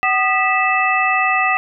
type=tone cluster; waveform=sine; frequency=756 / 1227 / 1962 / 2628 Hz; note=F#5 / D#6 / B6 / E7; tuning=+37 / -25 / -12 / -6 cents; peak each=-19 dBFS; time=0.03-1.57 s; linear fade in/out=0 ms; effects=none